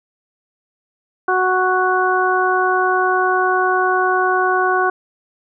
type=harmonic tone; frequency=370 Hz; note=F#4; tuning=in tune; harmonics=1 / 2 / 3 / 4; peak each=-19 / -19 / -19 / -19 dBFS; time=1.28-4.9 s; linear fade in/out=5 ms; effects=none